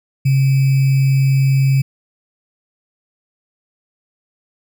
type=tone with sample-and-hold; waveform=sine; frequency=135 Hz; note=C#3; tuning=45 cents flat; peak=-10 dBFS; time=0.25-1.82 s; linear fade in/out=10 ms; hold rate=2450 Hz; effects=none